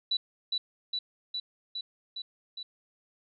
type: tone with echo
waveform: sine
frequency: 3951 Hz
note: B7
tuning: in tune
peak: -25 dBFS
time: 0.11-0.17 s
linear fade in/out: 5 ms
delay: 410 ms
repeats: 6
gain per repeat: -2 dB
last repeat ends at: 2.63 s
effects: none